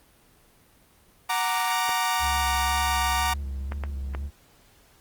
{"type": "chord", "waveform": "sawtooth", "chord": "Gb augmented", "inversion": "none", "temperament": "equal", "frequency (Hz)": [740, 932.3, 1174.7], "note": ["Gb5", "Bb5", "D6"], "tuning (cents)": [0, 0, 0], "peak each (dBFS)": [-25, -22, -25], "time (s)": [1.29, 3.34], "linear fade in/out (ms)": 10}
{"type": "clicks", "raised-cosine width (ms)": 0.5, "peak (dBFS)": -18, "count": 4, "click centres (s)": [1.893, 3.721, 3.837, 4.149]}
{"type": "tone with vibrato", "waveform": "triangle", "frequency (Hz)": 69.3, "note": "C#2", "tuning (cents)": 0, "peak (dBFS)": -27, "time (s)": [2.19, 4.31], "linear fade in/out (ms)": 50, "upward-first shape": "square", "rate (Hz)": 2, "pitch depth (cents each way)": 38}
{"effects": ["pink hiss -58 dBFS RMS until 5 s", "Opus 32 kbps"]}